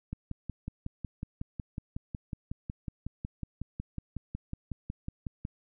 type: click train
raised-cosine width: 5 ms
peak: -23 dBFS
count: 30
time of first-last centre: 0.13-5.451 s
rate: 5.45 Hz
effects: none